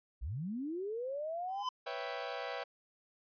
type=linear sweep; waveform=sine; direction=up; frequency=46.93 to 829 Hz; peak=-36 dBFS; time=0.21-1.64 s; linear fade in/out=20 ms
type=tone with exponential growth; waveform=square; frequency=1017 Hz; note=C6; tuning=50 cents flat; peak=-31 dBFS; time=1.48-1.69 s; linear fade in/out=5 ms; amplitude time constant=45 ms
type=chord; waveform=sawtooth; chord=C# half-diminished seventh; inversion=third; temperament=equal; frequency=493.9 / 554.4 / 659.3 / 784 Hz; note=B4 / C#5 / E5 / G5; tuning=0 / 0 / 0 / 0 cents; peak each=-40 dBFS; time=1.86-2.64 s; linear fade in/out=10 ms
effects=resampled to 11025 Hz